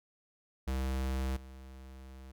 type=tone with level steps; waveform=square; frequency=65.7 Hz; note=C2; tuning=8 cents sharp; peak=-32 / -48 dBFS; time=0.67-2.32 s; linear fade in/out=10 ms; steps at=1.36 s; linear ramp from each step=10 ms; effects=none